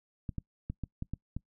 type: clicks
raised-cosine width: 5 ms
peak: -23 dBFS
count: 7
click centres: 0.292 / 0.383 / 0.7 / 0.837 / 1.024 / 1.136 / 1.366 s
effects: noise-tail reverb RT60 0.1 s tail -23 dB re dry